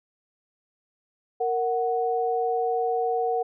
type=tone pair together; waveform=sine; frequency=464 / 741 Hz; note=A#4 / F#5; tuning=-8 / +2 cents; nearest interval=minor sixth; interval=810 cents; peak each=-25 dBFS; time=1.4-3.43 s; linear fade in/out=10 ms; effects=none